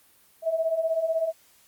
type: beating tone pair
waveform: sine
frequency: 637 / 653 Hz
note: D#5 / E5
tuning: +41 / -17 cents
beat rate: 16 Hz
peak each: -29 / -24 dBFS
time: 0.42-1.33 s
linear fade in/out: 50 ms
effects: white hiss -59 dBFS RMS until 1.67 s + Opus 32 kbps